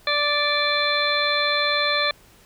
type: harmonic tone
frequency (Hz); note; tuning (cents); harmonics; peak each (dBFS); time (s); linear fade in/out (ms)
586; D5; -4; 1 / 2 / 3 / 4 / 6 / 7; -26 / -26 / -26 / -26 / -26 / -26; 0.07-2.11; 2
effects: pink hiss -53 dBFS RMS until 2.45 s